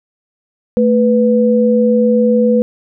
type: tone pair together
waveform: sine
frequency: 221.3 / 493.9 Hz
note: A3 / B4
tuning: +10 / 0 cents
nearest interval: octave + major second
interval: 1390 cents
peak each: -11 dBFS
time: 0.77-2.62 s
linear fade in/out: 0 ms
effects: none